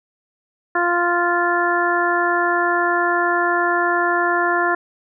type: harmonic tone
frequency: 348.5 Hz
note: F4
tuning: 4 cents flat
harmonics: 1 / 2 / 3 / 4 / 5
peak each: -22 / -22 / -22 / -22 / -22 dBFS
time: 0.75-4.75 s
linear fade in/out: 5 ms
effects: none